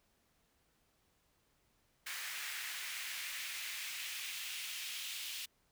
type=noise with high-pass filter sweep; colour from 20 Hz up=pink; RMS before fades=-43 dBFS; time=2.06-5.46 s; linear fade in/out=10 ms; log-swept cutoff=1800 to 3000 Hz; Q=1.9; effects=pink hiss -75 dBFS RMS until 5.71 s